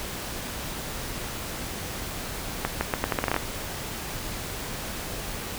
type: accelerating click train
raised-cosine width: 0.5 ms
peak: -8 dBFS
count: 11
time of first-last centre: 2.65-3.364 s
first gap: 160 ms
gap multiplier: 0.8
effects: pink hiss -34 dBFS RMS until 5.58 s